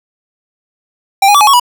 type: tone with pitch steps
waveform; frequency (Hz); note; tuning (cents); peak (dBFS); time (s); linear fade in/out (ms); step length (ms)
square; 785 / 823 / 1154 / 843 / 1108 / 976; G5 / G#5 / D6 / G#5 / C#6 / B5; +2 / -16 / -31 / +26 / -1 / -21; -5; 1.22-1.598; 5; 63
effects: none